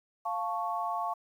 sine chord, F augmented, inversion none, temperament equal, 698.5 / 880 / 1108.7 Hz, F5 / A5 / C#6, 0 / 0 / 0 cents, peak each -34 / -35 / -34 dBFS, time 0.25-1.14 s, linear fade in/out 10 ms, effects 10-bit

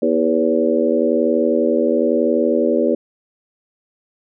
harmonic tone with a mistuned harmonic, 81 Hz, E2, 30 cents flat, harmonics 3 / 4 / 5 / 6 / 7, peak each -20 / -20 / -20 / -20 / -20 dBFS, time 0.02-2.95 s, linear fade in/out 5 ms, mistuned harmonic 6, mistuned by +32 cents, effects none

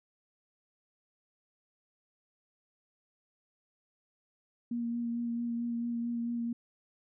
sine tone with vibrato, 235.6 Hz, A#3, 19 cents sharp, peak -31 dBFS, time 4.71-6.53 s, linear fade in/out 5 ms, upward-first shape sine, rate 4.5 Hz, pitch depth 16 cents each way, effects none

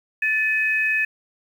sine tone pair together, 1752 / 2531 Hz, A6 / D#7, -8 / +29 cents, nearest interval tritone, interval 637 cents, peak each -21 dBFS, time 0.22-1.05 s, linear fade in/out 5 ms, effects 8-bit

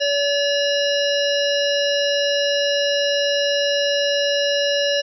harmonic tone with a mistuned harmonic, 571 Hz, D5, 49 cents flat, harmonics 1 / 3 / 5 / 7 / 9 / 10, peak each -19 / -26 / -24 / -28 / -29 / -30 dBFS, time 0-5.02 s, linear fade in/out 20 ms, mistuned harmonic 10, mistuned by -35 cents, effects none

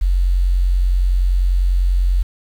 sine tone with quantisation, 45.17 Hz, F#1, 41 cents flat, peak -12 dBFS, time 0.01-2.23 s, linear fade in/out 10 ms, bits 7, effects none

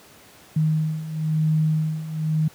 sine beating tone pair, 155.56 / 156.56 Hz, D#3 / D#3, 0 / +11 cents, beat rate 1 Hz, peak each -24 / -20 dBFS, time 0.56-2.48 s, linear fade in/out 5 ms, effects pink hiss -49 dBFS RMS until 2.54 s + high-pass 100 Hz 12 dB/octave

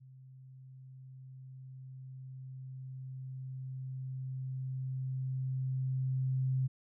sine tone with level ramp, 130.81 Hz, C3, in tune, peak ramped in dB -52 to -28 dBFS, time 0-6.68 s, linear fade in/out 20 ms, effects none

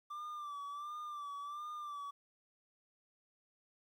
triangle tone with vibrato, 1174.7 Hz, D6, in tune, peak -40 dBFS, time 0.1-2.11 s, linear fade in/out 10 ms, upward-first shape sine, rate 1.4 Hz, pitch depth 57 cents each way, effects 12-bit

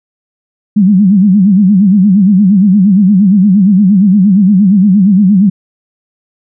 sine tone with vibrato, 196 Hz, G3, in tune, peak -3 dBFS, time 0.76-5.5 s, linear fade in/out 10 ms, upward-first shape sine, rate 8.6 Hz, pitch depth 150 cents each way, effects none

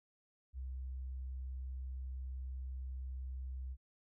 sine tone, 64.7 Hz, C2, 19 cents flat, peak -40 dBFS, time 0.53-3.77 s, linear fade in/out 50 ms, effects none

